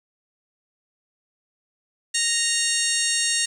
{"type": "harmonic tone with a mistuned harmonic", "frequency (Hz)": 932.3, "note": "A#5", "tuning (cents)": 0, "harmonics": [2, 3, 4, 5, 6, 7, 8, 9, 10], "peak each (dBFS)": [-29, -29, -29, -29, -29, -29, -29, -29, -29], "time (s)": [2.14, 3.46], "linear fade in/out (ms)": 10, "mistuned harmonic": 5, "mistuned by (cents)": -95, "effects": ["8-bit"]}